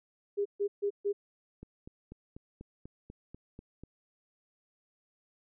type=tone bursts; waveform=sine; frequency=405.1 Hz; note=G#4; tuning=43 cents flat; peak=-27 dBFS; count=4; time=0.37-1.13 s; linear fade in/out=20 ms; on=85 ms; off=140 ms
type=click train; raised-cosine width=3 ms; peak=-33 dBFS; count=10; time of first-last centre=1.63-3.836 s; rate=4.08 Hz
effects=none